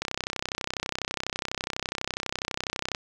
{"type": "click train", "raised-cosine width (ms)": 0.2, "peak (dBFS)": -11, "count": 95, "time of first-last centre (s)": [0.02, 2.948], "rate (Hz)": 32.1, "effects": []}